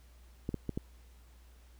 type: clicks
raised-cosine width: 3 ms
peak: -21 dBFS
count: 4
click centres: 0.491 / 0.543 / 0.693 / 0.775 s
effects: added 60 Hz sine -55 dBFS peak until 1.79 s + pink hiss -66 dBFS RMS until 1.79 s